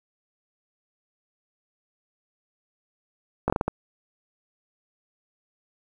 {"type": "slowing click train", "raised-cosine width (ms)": 1, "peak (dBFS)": -9, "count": 6, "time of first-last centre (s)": [3.48, 3.68], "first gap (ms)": 19, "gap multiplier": 1.38, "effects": ["8-bit"]}